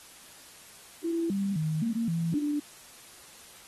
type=tone with pitch steps; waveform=sine; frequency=333.9 / 197.2 / 156.4 / 230.5 / 166.3 / 293.8 Hz; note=E4 / G3 / D#3 / A#3 / E3 / D4; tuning=+22 / +11 / +9 / -19 / +16 / +1 cents; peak=-26 dBFS; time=1.04-2.6 s; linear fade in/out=10 ms; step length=260 ms; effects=white hiss -51 dBFS RMS until 3.67 s + AAC 32 kbps